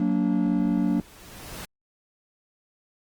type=chord; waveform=triangle; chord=Gb augmented; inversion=none; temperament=just; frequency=185 / 231.2 / 289.1 Hz; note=Gb3 / Bb3 / D4; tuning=0 / -14 / -27 cents; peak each=-23 dBFS; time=0-1 s; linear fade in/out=2 ms
type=noise with exponential growth; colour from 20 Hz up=pink; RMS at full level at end=-36 dBFS; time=0.08-1.65 s; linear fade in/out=1 ms; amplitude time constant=340 ms
effects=Opus 24 kbps